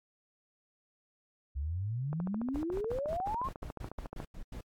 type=exponential sweep; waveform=sine; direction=up; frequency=65.41 to 1112 Hz; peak=-32 dBFS; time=1.55-3.49 s; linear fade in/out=20 ms
type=click train; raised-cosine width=1 ms; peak=-27 dBFS; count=30; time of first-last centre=2.13-4.201 s; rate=14 Hz
type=noise bursts; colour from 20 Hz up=brown; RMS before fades=-42 dBFS; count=12; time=2.54-4.61 s; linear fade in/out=5 ms; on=90 ms; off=90 ms
effects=AAC 64 kbps